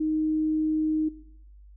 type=tone; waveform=sine; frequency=311.1 Hz; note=D#4; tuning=in tune; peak=-23 dBFS; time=0-1.09 s; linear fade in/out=10 ms; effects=noise-tail reverb RT60 0.8 s tail -19 dB re dry + added 50 Hz sine -47 dBFS peak until 1.76 s